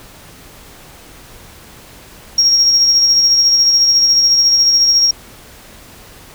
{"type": "tone with tremolo", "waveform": "sine", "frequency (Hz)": 5588, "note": "F8", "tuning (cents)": 0, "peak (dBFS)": -5, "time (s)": [2.38, 5.11], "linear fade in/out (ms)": 5, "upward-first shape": "sine", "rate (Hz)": 14, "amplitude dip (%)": 40, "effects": ["tanh soft clip ceiling -4 dBFS", "pink hiss -39 dBFS RMS until 6.34 s"]}